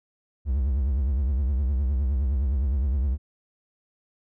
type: tone with vibrato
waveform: triangle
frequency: 67.3 Hz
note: C2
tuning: 49 cents sharp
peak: -19 dBFS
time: 0.45-3.18 s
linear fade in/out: 50 ms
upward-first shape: triangle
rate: 9.7 Hz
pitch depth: 210 cents each way
effects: none